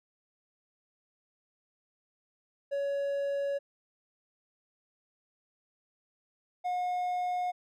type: tone pair in turn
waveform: triangle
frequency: 561 / 721 Hz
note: C#5 / F#5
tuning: +21 / -45 cents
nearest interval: major third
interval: 434 cents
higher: second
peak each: -27 dBFS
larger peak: neither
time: 2.71-3.59 / 6.64-7.52 s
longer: neither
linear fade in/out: 20 ms
effects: none